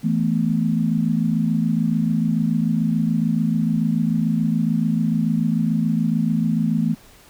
sine chord, E suspended fourth, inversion none, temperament equal, 164.81 / 220 / 246.9 Hz, E3 / A3 / B3, 0 / 0 / 0 cents, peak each -21 / -20 / -24 dBFS, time 0.03-6.95 s, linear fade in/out 20 ms, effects pink hiss -49 dBFS RMS until 7.29 s

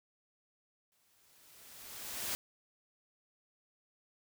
white noise with exponential growth, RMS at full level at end -36 dBFS, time 0.92-2.35 s, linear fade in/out 0 ms, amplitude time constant 310 ms, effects none

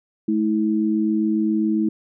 sine tone pair together, 215.3 / 322.6 Hz, A3 / E4, -37 / -37 cents, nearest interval perfect fifth, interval 700 cents, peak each -20 dBFS, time 0.28-1.89 s, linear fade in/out 5 ms, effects none

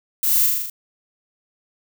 violet noise with echo, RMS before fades -20 dBFS, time 0.23-0.46 s, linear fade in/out 2 ms, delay 40 ms, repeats 6, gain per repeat -2 dB, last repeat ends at 0.7 s, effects none

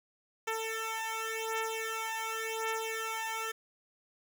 10% pulse beating tone pair, 445.4 / 446.3 Hz, A4 / A4, +21 / +25 cents, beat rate 0.9 Hz, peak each -29 / -28 dBFS, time 0.47-3.52 s, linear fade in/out 10 ms, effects none

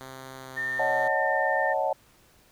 5% pulse tone with pitch glide, 131.8 to 129.39 Hz, C3 to C3, +13 to -19 cents, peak -29 dBFS, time 0.01-1.08 s, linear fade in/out 0 ms, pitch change -32 cents, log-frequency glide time 0.38-0.78 s
sine tone, 1810 Hz, A6, 48 cents sharp, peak -27 dBFS, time 0.56-1.74 s, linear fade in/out 20 ms
sine chord, D# half-diminished seventh, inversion third, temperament equal, 554.4 / 622.3 / 740 / 880 Hz, C#5 / D#5 / F#5 / A5, 0 / 0 / 0 / 0 cents, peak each -29 dBFS, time 0.79-1.93 s, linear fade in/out 5 ms
effects pink hiss -59 dBFS RMS until 2.51 s

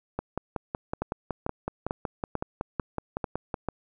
two click trains, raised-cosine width 1 ms, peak -15 / -14 dBFS, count 19 / 7, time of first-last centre 0.19-3.542 / 1.02-3.687 s, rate 5.37 / 2.25 Hz, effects none

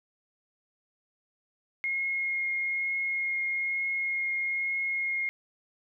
sine tone with vibrato, 2150 Hz, C7, 47 cents sharp, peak -27 dBFS, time 1.84-5.29 s, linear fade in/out 0 ms, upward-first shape triangle, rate 1.1 Hz, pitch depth 9 cents each way, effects none

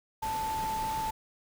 sine tone in noise, 880 Hz, A5, in tune, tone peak -30 dBFS, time 0.22-1.11 s, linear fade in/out 10 ms, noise pink, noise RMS -40 dBFS, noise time 0.22-1.11 s, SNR +7 dB, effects none

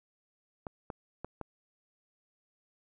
clicks, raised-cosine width 1 ms, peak -24 dBFS, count 4, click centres 0.668 / 0.902 / 1.246 / 1.413 s, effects none

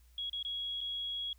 sine tone with dropouts, 3322 Hz, G#7, in tune, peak -35 dBFS, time 0.18-1.33 s, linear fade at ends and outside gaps 2 ms, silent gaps 0.297-0.33 / 0.428-0.449 / 0.807-0.812 s, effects added 60 Hz sine -59 dBFS peak until 1.38 s + white hiss -71 dBFS RMS until 1.38 s

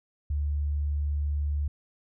sine tone, 73 Hz, D2, 10 cents flat, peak -25 dBFS, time 0.3-1.68 s, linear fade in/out 5 ms, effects none

